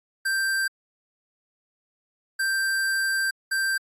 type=tone bursts at uneven times; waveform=square; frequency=1572 Hz; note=G6; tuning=4 cents sharp; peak=-23 dBFS; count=3; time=0.25-0.68 / 2.39-3.31 / 3.51-3.78 s; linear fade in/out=10 ms; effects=AAC 64 kbps